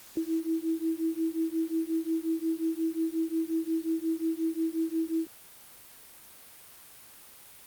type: beating tone pair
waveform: sine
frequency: 322.4 / 328 Hz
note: E4 / E4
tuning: -38 / -9 cents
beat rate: 5.6 Hz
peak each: -30 dBFS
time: 0.17-5.27 s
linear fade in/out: 2 ms
effects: white hiss -51 dBFS RMS until 7.66 s + Opus 48 kbps